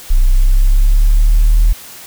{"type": "linear sweep", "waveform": "sine", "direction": "up", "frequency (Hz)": [30.87, 39.6], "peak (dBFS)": -4, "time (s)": [0.1, 1.73], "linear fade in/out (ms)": 10, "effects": ["tanh soft clip ceiling -3 dBFS", "white hiss -34 dBFS RMS until 2.06 s"]}